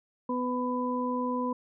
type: harmonic tone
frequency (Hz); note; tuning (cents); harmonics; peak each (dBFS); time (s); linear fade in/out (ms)
249.6; B3; +19; 1 / 2 / 4; -30 / -34 / -32; 0.29-1.53; 5
effects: none